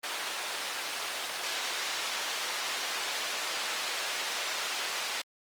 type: band-pass noise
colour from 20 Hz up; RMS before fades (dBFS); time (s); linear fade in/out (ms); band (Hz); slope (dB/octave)
white; -34; 0.03-5.22; 10; 530 to 4500; 12
effects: Opus 24 kbps